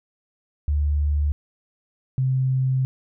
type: tone pair in turn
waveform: sine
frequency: 73.42 / 130.82 Hz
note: D2 / C3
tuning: 0 / 0 cents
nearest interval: minor seventh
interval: 1000 cents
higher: second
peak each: -18 dBFS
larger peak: neither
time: 0.68-1.32 / 2.18-2.85 s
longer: second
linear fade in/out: 0 ms
effects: none